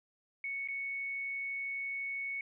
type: tone with dropouts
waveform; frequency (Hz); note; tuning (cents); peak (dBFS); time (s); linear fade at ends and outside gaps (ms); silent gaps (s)
sine; 2217; C#7; 0; -35; 0.44-2.41; 2; 0.676-0.685
effects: none